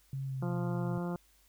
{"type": "tone with pitch glide", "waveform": "sine", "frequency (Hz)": [135.4, 125.61], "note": ["C#3", "B2"], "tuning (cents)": [-40, 30], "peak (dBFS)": -34, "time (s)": [0.13, 0.98], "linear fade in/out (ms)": 2, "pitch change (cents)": -130, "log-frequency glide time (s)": [0.25, 0.61]}
{"type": "harmonic tone", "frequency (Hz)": 174.61, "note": "F3", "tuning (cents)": 0, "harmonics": [1, 2, 3, 4, 5, 6, 7, 8], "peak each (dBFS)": [-34, -40, -44, -46, -48, -50, -51, -52], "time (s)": [0.42, 1.16], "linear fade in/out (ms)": 2}
{"effects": ["added 50 Hz sine -67 dBFS peak until 1.48 s", "white hiss -67 dBFS RMS until 1.48 s"]}